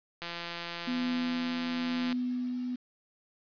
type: click train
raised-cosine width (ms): 0.2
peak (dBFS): -20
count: 327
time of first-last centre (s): 0.22-2.126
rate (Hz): 171
type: tone with tremolo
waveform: sine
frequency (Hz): 248.8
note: B3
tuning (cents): +13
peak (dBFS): -28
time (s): 0.87-2.76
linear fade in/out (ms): 10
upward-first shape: triangle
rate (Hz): 1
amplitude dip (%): 35
effects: resampled to 11025 Hz + 9-bit